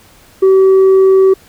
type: tone with tanh clipping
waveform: sine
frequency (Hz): 382.4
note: G4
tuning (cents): -43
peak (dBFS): -5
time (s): 0.42-1.34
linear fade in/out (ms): 10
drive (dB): 2
effects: pink hiss -44 dBFS RMS until 1.48 s